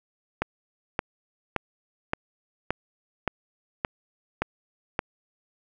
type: click train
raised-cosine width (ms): 0.5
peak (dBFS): -9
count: 9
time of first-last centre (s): 0.42-4.991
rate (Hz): 1.75
effects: none